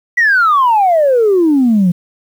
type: exponential sweep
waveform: sine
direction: down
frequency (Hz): 1975.5 to 169.3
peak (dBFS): -6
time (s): 0.17-1.92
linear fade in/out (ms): 10
effects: tanh soft clip ceiling -4 dBFS + 7-bit